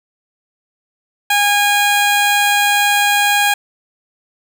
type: tone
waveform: 15% pulse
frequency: 818 Hz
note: G#5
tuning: 26 cents flat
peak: -5 dBFS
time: 1.3-3.54 s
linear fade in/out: 5 ms
effects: none